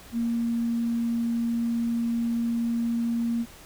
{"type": "tone with tanh clipping", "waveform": "triangle", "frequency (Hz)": 233.2, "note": "A#3", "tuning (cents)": 1, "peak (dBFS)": -23, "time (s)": [0.12, 3.46], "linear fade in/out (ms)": 50, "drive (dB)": 3, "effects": ["pink hiss -48 dBFS RMS until 3.65 s"]}